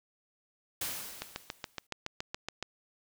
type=noise with exponential decay; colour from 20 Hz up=white; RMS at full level=-34 dBFS; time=0.81-1.87 s; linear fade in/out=5 ms; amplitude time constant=230 ms
type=click train; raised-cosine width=0.2 ms; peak=-18 dBFS; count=11; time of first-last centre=1.22-2.626 s; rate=7.11 Hz
effects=none